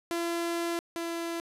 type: tone pair in turn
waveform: sawtooth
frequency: 339.6 / 336.3 Hz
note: F4 / E4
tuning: -48 / +35 cents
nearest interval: unison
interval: 17 cents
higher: first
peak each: -25 / -28 dBFS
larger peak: first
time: 0.11-0.79 / 0.96-1.4 s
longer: first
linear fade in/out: 0 ms
effects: resampled to 32000 Hz + 9-bit